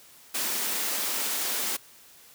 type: high-pass noise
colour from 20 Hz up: white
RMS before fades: -29 dBFS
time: 0.34-1.77 s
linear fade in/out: 10 ms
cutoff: 190 Hz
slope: 96 dB/octave
effects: white hiss -53 dBFS RMS until 2.34 s + high-pass 60 Hz 12 dB/octave